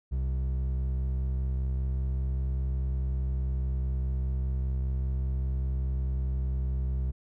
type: tone pair together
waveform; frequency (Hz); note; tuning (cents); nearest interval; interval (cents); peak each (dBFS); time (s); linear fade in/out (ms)
triangle; 65.08 / 130; C2 / C3; -9 / -11; octave; 1198; -25 / -34; 0.11-7.12; 20
effects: none